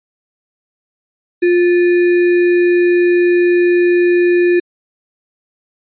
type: tone with sample-and-hold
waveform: sine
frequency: 352 Hz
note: F4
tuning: 14 cents sharp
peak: -8 dBFS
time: 1.42-4.6 s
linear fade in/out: 10 ms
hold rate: 2100 Hz
effects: resampled to 8000 Hz